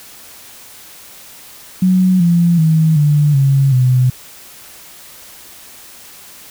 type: tone with pitch steps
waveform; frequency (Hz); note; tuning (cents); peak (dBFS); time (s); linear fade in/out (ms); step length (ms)
sine; 185 / 171.62 / 159.2 / 147.69 / 137 / 127.09; F#3 / F3 / D#3 / D3 / C#3 / C3; 0 / -30 / +40 / +10 / -20 / -50; -8; 1.82-4.1; 5; 380
effects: white hiss -38 dBFS RMS until 6.5 s